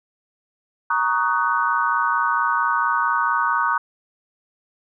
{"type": "chord", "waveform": "sine", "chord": "D# minor seventh", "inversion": "second", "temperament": "just", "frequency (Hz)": [933.4, 1120.1, 1244.5, 1493.4], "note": ["A#5", "C#6", "D#6", "F#6"], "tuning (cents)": [2, 18, 0, 16], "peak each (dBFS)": -23, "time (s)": [0.9, 3.78], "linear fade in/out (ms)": 5, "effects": []}